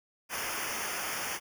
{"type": "noise with comb filter", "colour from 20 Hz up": "pink", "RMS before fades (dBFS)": -35, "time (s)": [0.29, 1.4], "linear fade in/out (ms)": 50, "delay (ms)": 0.25, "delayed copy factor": -0.95, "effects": []}